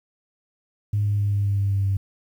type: tone with pitch steps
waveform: sine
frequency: 103.5 / 102.67 / 101.84 / 101.02 / 100.21 / 99.4 / 98.6 / 97.8 Hz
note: G#2 / G#2 / G#2 / G#2 / G2 / G2 / G2 / G2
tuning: -5 / -19 / -33 / -47 / +39 / +25 / +11 / -4 cents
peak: -18 dBFS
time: 0.93-1.97 s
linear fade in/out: 5 ms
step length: 130 ms
effects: tanh soft clip ceiling -14 dBFS + 9-bit